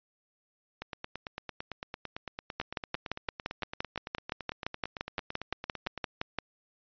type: two click trains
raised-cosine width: 0.3 ms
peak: -21 / -15 dBFS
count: 47 / 23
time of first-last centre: 0.82-5.977 / 2.6-6.387 s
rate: 8.92 / 5.81 Hz
effects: resampled to 11025 Hz